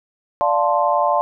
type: chord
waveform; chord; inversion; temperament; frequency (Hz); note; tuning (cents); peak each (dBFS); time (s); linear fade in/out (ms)
sine; D minor seventh; none; equal; 587.3 / 698.5 / 880 / 1046.5; D5 / F5 / A5 / C6; 0 / 0 / 0 / 0; -20; 0.41-1.21; 0
effects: none